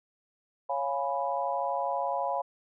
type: chord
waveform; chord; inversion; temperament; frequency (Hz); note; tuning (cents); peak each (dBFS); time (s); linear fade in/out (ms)
sine; C# dominant seventh; none; equal; 554.4 / 698.5 / 830.6 / 987.8; C#5 / E#5 / G#5 / B5; 0 / 0 / 0 / 0; -33; 0.69-2.42; 10
effects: none